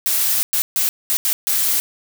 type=noise bursts at uneven times; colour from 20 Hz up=blue; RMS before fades=-18 dBFS; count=6; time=0.06-0.43 / 0.53-0.62 / 0.76-0.89 / 1.1-1.17 / 1.25-1.33 / 1.47-1.8 s; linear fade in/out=0 ms; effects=none